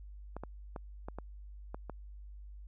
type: clicks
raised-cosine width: 1 ms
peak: -27 dBFS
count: 7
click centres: 0.366 / 0.436 / 0.762 / 1.085 / 1.186 / 1.745 / 1.897 s
effects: added 50 Hz sine -46 dBFS peak until 2.67 s